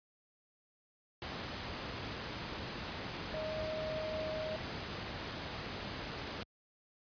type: tone in noise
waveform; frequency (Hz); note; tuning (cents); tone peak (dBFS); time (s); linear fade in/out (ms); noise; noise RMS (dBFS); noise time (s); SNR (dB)
sine; 626; D#5; +10; -37; 3.34-4.56; 0; pink; -41; 1.22-6.43; +1
effects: high-pass 60 Hz 12 dB/octave + resampled to 11025 Hz